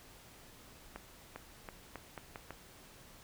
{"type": "accelerating click train", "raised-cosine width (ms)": 0.5, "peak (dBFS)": -28, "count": 7, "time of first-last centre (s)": [0.96, 2.507], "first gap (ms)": 400, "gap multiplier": 0.82, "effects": ["pink hiss -57 dBFS RMS until 3.23 s"]}